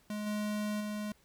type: tone with level steps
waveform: square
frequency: 210 Hz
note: G#3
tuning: 19 cents sharp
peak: -36 / -33 / -36 dBFS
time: 0.1-1.12 s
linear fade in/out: 2 ms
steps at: 0.26 / 0.8 s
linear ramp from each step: 10 ms
effects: pink hiss -67 dBFS RMS until 1.24 s